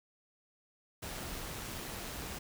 pink noise with amplitude modulation, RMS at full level -41 dBFS, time 1.02-2.39 s, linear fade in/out 10 ms, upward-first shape sine, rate 130 Hz, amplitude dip 25%, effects none

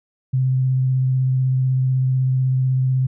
sine tone with vibrato, 130 Hz, C3, 11 cents flat, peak -15 dBFS, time 0.33-3.07 s, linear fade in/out 10 ms, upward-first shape sine, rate 16 Hz, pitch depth 14 cents each way, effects none

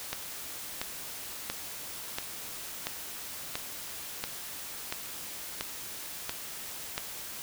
click train, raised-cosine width 0.2 ms, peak -14 dBFS, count 11, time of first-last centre 0.13-6.979 s, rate 1.46 Hz, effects white hiss -41 dBFS RMS until 7.42 s

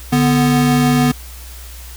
square tone pair together, 146.81 / 246.9 Hz, D3 / B3, 0 / 0 cents, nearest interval major sixth, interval 900 cents, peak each -16 / -13 dBFS, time 0.12-1.12 s, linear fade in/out 10 ms, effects added 61 Hz sine -32 dBFS peak until 1.96 s + white hiss -38 dBFS RMS until 1.96 s

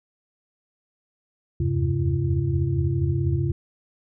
sine tone cluster, 82.2 / 86.3 / 98.9 / 134.2 / 340.2 Hz, E2 / F2 / G2 / C3 / F4, -4 / -20 / +16 / +44 / -45 cents, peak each -28 / -30 / -26 / -23 / -30 dBFS, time 1.6-3.52 s, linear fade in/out 5 ms, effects none

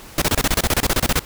pink noise bursts, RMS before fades -17 dBFS, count 16, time 0.18-1.193 s, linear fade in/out 2 ms, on 38 ms, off 27 ms, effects pink hiss -40 dBFS RMS until 1.25 s

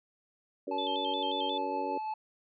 harmonic tone, 94.3 Hz, F#2, 33 cents sharp, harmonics 3 / 4 / 5 / 6, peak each -39 / -39 / -39 / -39 dBFS, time 0.67-1.98 s, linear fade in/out 5 ms
triangle tone with tremolo, 867 Hz, A5, 26 cents flat, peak -30 dBFS, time 0.71-2.14 s, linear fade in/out 5 ms, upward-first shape sine, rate 5.9 Hz, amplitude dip 25%
sine tone with vibrato, 3324 Hz, G#7, 1 cent sharp, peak -35 dBFS, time 0.78-1.58 s, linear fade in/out 5 ms, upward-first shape square, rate 5.6 Hz, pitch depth 84 cents each way
effects resampled to 11025 Hz

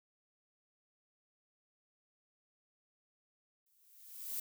violet noise with exponential growth, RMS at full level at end -37 dBFS, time 3.66-4.4 s, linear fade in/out 5 ms, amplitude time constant 160 ms, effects none

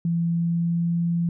sine tone with pitch glide, 168.8 to 170.17 Hz, E3 to F3, +41 to -45 cents, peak -20 dBFS, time 0.05-1.29 s, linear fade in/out 2 ms, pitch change +14 cents, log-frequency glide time 0.26-0.99 s, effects none

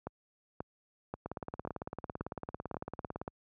two click trains, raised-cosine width 1 ms, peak -24 / -23 dBFS, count 36 / 7, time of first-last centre 1.26-3.215 / 0.07-3.279 s, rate 17.9 / 1.87 Hz, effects high-pass 60 Hz 12 dB/octave

